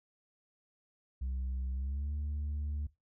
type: tone with pitch glide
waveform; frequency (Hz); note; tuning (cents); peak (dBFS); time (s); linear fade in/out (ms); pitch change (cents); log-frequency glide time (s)
sine; 64.5 to 73.66; C2 to D2; -24 to +6; -31; 1.21-2.87; 10; +230; 1.72-2.13
effects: noise-tail reverb RT60 0.2 s tail -19 dB re dry + tanh soft clip ceiling -32 dBFS